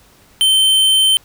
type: tone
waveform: square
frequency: 3098 Hz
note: G7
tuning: 21 cents flat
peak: -10 dBFS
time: 0.41-1.17 s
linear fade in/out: 0 ms
effects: pink hiss -49 dBFS RMS until 1.24 s